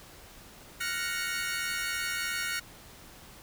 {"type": "chord", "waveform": "sawtooth", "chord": "Gb major seventh", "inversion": "third", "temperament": "equal", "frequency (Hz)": [1396.9, 1480, 1864.7, 2217], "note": ["F6", "Gb6", "Bb6", "Db7"], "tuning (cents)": [0, 0, 0, 0], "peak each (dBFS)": -33, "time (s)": [0.8, 2.6], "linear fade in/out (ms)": 10, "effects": ["pink hiss -51 dBFS RMS until 3.42 s"]}